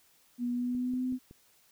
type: tone with pitch glide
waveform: sine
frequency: 242.9 to 254.8 Hz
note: B3 to C4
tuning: -29 to -46 cents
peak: -29 dBFS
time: 0.38-1.19 s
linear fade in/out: 50 ms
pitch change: +83 cents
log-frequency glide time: 0.51-1.05 s
type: click train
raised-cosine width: 3 ms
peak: -37 dBFS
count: 4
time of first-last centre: 0.75-1.311 s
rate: 5.35 Hz
effects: white hiss -65 dBFS RMS until 1.71 s